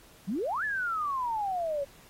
sine exponential two-way sweep, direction up then down, 170 to 1760 to 546 Hz, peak -28 dBFS, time 0.27-1.85 s, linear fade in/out 20 ms, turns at 0.64 s, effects pink hiss -56 dBFS RMS until 2.09 s + AAC 48 kbps

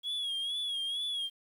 sine tone with vibrato, 3322 Hz, G#7, in tune, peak -29 dBFS, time 0.03-1.3 s, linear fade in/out 50 ms, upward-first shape sine, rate 2.2 Hz, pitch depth 70 cents each way, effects tanh soft clip ceiling -31 dBFS + 10-bit

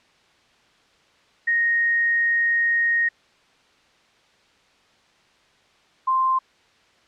sine tone pair in turn, 1864.7 / 1046.5 Hz, A#6 / C6, 0 / 0 cents, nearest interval minor seventh, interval 1000 cents, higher first, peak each -17 dBFS, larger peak neither, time 1.47-3.09 / 6.07-6.39 s, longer first, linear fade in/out 10 ms, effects white hiss -58 dBFS RMS until 7.07 s + low-pass 4000 Hz 12 dB/octave

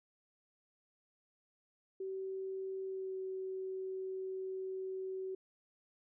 sine tone with pitch glide, 382.3 to 378.3 Hz, G4 to F#4, -43 to +38 cents, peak -38 dBFS, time 2-5.35 s, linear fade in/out 5 ms, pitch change -19 cents, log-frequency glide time 2.84-3.17 s, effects none

